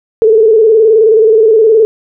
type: tone with vibrato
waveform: sine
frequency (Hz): 440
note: A4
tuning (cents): 0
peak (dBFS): -3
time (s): 0.22-1.85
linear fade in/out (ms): 0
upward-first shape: square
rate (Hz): 19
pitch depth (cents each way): 55
effects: none